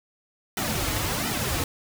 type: noise with flanger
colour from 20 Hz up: pink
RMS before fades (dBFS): -27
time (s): 0.57-1.64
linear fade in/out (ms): 2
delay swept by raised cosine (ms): 1.8 to 5.2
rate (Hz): 1.4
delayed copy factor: -1
effects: none